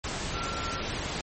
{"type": "tone in noise", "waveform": "sine", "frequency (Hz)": 1359, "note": "F6", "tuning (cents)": -48, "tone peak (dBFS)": -35, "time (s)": [0.34, 0.81], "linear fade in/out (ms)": 2, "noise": "pink", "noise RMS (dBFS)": -33, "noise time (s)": [0.04, 1.21], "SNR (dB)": -5, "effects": ["MP3 32 kbps"]}